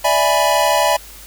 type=chord; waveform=square; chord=E dominant seventh; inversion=third; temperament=equal; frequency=587.3 / 659.3 / 830.6 / 987.8 Hz; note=D5 / E5 / G#5 / B5; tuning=0 / 0 / 0 / 0 cents; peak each=-19 dBFS; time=0.04-0.97 s; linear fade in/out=10 ms; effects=added 50 Hz sine -41 dBFS peak until 1.26 s + white hiss -39 dBFS RMS until 1.26 s